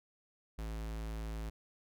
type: tone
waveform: square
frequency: 54.6 Hz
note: A1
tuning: 13 cents flat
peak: -39 dBFS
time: 0.58-1.5 s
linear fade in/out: 10 ms
effects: none